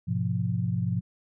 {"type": "chord", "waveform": "sine", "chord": "F diminished", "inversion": "first", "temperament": "just", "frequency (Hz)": [104.77, 125.72, 174.61], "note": ["Ab2", "Cb3", "F3"], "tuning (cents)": [16, 31, 0], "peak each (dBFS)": -29, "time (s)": [0.07, 1.01], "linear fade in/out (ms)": 20, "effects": []}